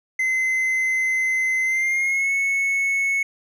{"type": "tone with pitch glide", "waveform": "triangle", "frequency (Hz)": [2055, 2202], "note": ["C7", "C#7"], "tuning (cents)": [-32, -12], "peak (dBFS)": -17, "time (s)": [0.19, 3.23], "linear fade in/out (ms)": 5, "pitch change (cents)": 120, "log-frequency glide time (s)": [1.63, 2.32], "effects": []}